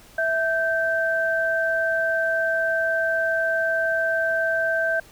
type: tone pair together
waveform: sine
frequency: 655.5 / 1559 Hz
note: E5 / G6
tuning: -10 / -10 cents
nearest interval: octave + minor third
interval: 1500 cents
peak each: -23 / -22 dBFS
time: 0.18-5 s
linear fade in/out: 5 ms
effects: pink hiss -50 dBFS RMS until 5.11 s